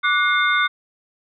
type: tone cluster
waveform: sine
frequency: 1167 / 1466 / 2130 / 3598 Hz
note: D6 / F#6 / C7 / A7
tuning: -11 / -16 / +30 / +38 cents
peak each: -21 / -19 / -21 / -25 dBFS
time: 0.03-0.68 s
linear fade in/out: 20 ms
effects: none